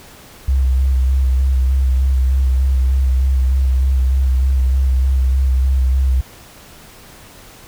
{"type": "tone with vibrato", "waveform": "sine", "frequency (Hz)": 65.41, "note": "C2", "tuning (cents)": 0, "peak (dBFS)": -11, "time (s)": [0.48, 6.21], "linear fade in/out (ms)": 5, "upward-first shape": "square", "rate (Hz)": 3.3, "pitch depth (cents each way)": 25, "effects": ["pink hiss -41 dBFS RMS until 7.67 s"]}